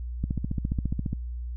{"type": "click train", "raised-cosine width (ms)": 5, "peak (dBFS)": -15, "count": 14, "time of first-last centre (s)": [0.24, 1.13], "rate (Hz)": 14.6, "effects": ["added 60 Hz sine -31 dBFS peak until 1.56 s"]}